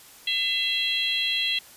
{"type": "harmonic tone with a mistuned harmonic", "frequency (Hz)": 675, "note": "E5", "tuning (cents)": 41, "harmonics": [3, 4, 5, 6], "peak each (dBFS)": [-34, -28, -25, -31], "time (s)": [0.27, 1.59], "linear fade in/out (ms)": 5, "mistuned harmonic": 5, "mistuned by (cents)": -50, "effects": ["white hiss -49 dBFS RMS until 1.76 s", "resampled to 32000 Hz"]}